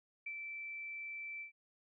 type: tone with ADSR envelope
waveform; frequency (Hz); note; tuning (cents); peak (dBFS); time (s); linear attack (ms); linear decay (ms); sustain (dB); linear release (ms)
sine; 2329; D7; -15; -39; 0.26-1.52; 7; 66; -3; 110
effects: none